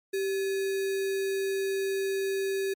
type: tone with sample-and-hold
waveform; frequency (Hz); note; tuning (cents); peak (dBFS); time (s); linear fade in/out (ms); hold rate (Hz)
sine; 388.9; G4; -14; -26; 0.13-2.74; 10; 2100
effects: MP3 64 kbps